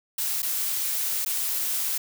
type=noise with dropouts; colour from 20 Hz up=blue; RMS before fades=-27 dBFS; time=0.18-1.98 s; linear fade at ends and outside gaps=5 ms; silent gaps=0.421-0.428 / 1.249-1.26 s; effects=none